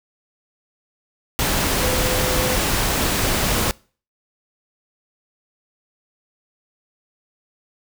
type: tone in noise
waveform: sine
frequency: 508 Hz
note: B4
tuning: 49 cents sharp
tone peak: -25 dBFS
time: 1.82-2.56 s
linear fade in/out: 0 ms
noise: pink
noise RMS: -20 dBFS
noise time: 1.39-3.71 s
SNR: -8 dB
effects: noise-tail reverb RT60 0.4 s tail -24 dB re dry